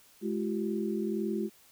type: tone cluster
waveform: sine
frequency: 210.6 / 341.5 / 383.2 Hz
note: G#3 / F4 / G4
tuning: +24 / -39 / -39 cents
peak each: -32 / -34 / -35 dBFS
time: 0.21-1.5 s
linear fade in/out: 50 ms
effects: white hiss -60 dBFS RMS until 1.71 s